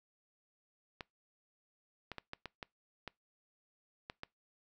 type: clicks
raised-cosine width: 0.3 ms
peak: -26 dBFS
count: 9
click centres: 1.008 / 2.117 / 2.183 / 2.334 / 2.457 / 2.628 / 3.077 / 4.099 / 4.234 s
effects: noise-tail reverb RT60 0.2 s tail -24 dB re dry